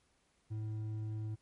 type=tone with hard clipping; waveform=sine; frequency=108.4 Hz; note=A2; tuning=25 cents flat; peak=-38 dBFS; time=0.5-1.36 s; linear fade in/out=20 ms; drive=5 dB; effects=pink hiss -74 dBFS RMS until 1.41 s + MP3 48 kbps